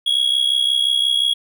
triangle tone with amplitude modulation, 3322 Hz, G#7, in tune, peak -10 dBFS, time 0.06-1.34 s, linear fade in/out 10 ms, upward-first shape sine, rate 65.7 Hz, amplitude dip 75%, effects none

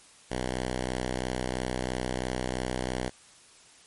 5% pulse tone, 63 Hz, B1, 35 cents sharp, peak -18 dBFS, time 0.3-3.1 s, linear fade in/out 20 ms, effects white hiss -55 dBFS RMS until 3.86 s + MP3 48 kbps

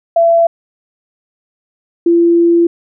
sine tone pair in turn, 672 / 340.3 Hz, E5 / F4, +33 / -45 cents, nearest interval octave, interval 1178 cents, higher first, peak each -6 dBFS, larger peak neither, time 0.16-0.47 / 2.06-2.67 s, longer second, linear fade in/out 5 ms, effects none

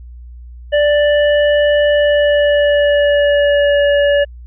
square tone with pitch glide, 587.3 to 574.2 Hz, D5 to D5, 0 to -39 cents, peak -10 dBFS, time 0.72-4.25 s, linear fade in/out 20 ms, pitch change -39 cents, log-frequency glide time 1.89-3.84 s, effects added 60 Hz sine -31 dBFS peak until 4.46 s + resampled to 8000 Hz

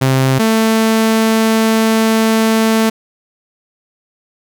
sawtooth tone pair in turn, 132.2 / 222.3 Hz, C3 / A3, +18 / +18 cents, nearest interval major sixth, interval 900 cents, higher second, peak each -6 dBFS, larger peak neither, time 0.01-0.39 / 0.39-2.9 s, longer second, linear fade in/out 10 ms, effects none

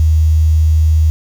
sine tone with quantisation, 78.6 Hz, D#2, 18 cents sharp, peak -7 dBFS, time 0-1.1 s, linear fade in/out 0 ms, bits 6, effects none

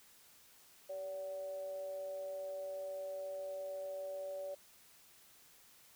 sine tone with amplitude modulation, 572 Hz, D5, 46 cents flat, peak -38 dBFS, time 0.89-4.55 s, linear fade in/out 10 ms, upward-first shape sine, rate 184 Hz, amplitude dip 45%, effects white hiss -63 dBFS RMS until 5.95 s

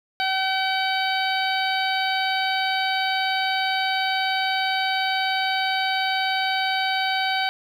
harmonic tone, 763 Hz, G5, 47 cents flat, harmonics 1 / 2 / 3 / 4 / 5 / 6, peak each -24 / -27 / -29 / -30 / -31 / -32 dBFS, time 0.2-7.49 s, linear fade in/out 0 ms, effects 8-bit

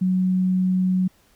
sine tone, 185 Hz, F#3, in tune, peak -17 dBFS, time 0.01-1.08 s, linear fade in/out 10 ms, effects pink hiss -59 dBFS RMS until 1.35 s

